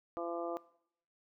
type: harmonic tone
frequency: 170.2 Hz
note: F3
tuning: 44 cents flat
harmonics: 2 / 3 / 4 / 5 / 6 / 7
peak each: -41 / -42 / -41 / -50 / -50 / -44 dBFS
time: 0.17-0.57 s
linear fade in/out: 0 ms
effects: noise-tail reverb RT60 0.7 s tail -20 dB re dry